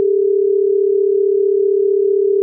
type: tone pair together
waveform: sine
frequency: 394.6 / 430.1 Hz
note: G4 / A4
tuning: +11 / -39 cents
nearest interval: minor second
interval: 150 cents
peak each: -12 / -17 dBFS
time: 0-2.42 s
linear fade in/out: 0 ms
effects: none